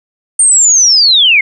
sine linear sweep, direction down, 8870 to 2085 Hz, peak -4 dBFS, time 0.39-1.41 s, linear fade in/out 5 ms, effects none

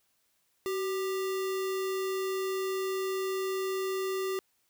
sine tone with sample-and-hold, 380 Hz, F#4, 46 cents sharp, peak -29 dBFS, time 0.66-4.39 s, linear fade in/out 0 ms, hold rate 1575 Hz, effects white hiss -73 dBFS RMS until 4.69 s

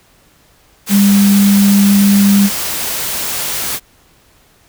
sine tone in noise, 200.4 Hz, G3, 38 cents sharp, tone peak -6 dBFS, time 0.89-2.5 s, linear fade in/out 50 ms, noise white, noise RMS -19 dBFS, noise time 0.86-3.8 s, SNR +10 dB, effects pink hiss -50 dBFS RMS until 4.68 s

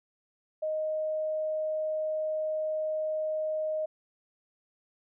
sine tone, 622.3 Hz, D#5, in tune, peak -28 dBFS, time 0.62-3.86 s, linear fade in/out 10 ms, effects none

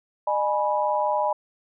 sine tone cluster, 607 / 836 / 981 Hz, D#5 / G#5 / B5, -43 / +11 / -12 cents, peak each -25 dBFS, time 0.27-1.33 s, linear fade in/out 5 ms, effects none

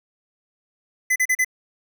square tone bursts, 2016 Hz, B6, 35 cents sharp, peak -17 dBFS, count 4, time 1.1-1.447 s, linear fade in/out 10 ms, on 59 ms, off 37 ms, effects none

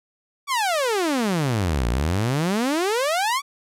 sawtooth exponential two-way sweep, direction down then up, 1172 to 55.5 to 1172 Hz, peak -16 dBFS, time 0.47-3.42 s, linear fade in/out 50 ms, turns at 1.88 s, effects low-pass 12000 Hz 12 dB/octave

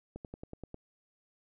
slowing click train, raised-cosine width 2 ms, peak -29 dBFS, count 7, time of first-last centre 0.16-0.744 s, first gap 88 ms, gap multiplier 1.04, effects none

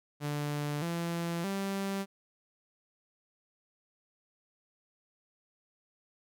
sawtooth tone with pitch steps, 146.83 / 169.64 / 195.99 Hz, D3 / E3 / G3, 0 / +50 / 0 cents, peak -28 dBFS, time 0.2-2.06 s, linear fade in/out 50 ms, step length 620 ms, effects none

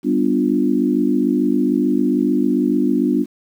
sine chord, G dominant seventh, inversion none, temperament equal, 196 / 246.9 / 293.7 / 349.2 Hz, G3 / B3 / D4 / F4, 0 / 0 / 0 / 0 cents, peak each -22 / -18 / -18 / -22 dBFS, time 0.03-3.26 s, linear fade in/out 50 ms, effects 8-bit

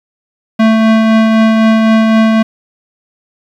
square tone with tremolo, 221.7 Hz, A3, 13 cents sharp, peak -5 dBFS, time 0.59-2.43 s, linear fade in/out 10 ms, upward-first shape triangle, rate 3.9 Hz, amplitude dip 30%, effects low-pass 3000 Hz 12 dB/octave + 7-bit

